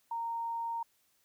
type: tone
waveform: sine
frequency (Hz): 925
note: A#5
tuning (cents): -14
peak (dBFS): -33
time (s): 0.11-0.83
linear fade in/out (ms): 5
effects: white hiss -72 dBFS RMS until 1.24 s